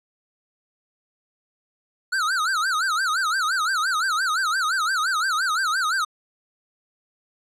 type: tone with vibrato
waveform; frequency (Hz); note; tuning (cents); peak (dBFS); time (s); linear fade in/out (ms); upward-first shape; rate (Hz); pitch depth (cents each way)
square; 1396.9; F6; 0; -21; 2.12-6.05; 10; sine; 5.8; 220
effects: low-pass 9000 Hz 12 dB/octave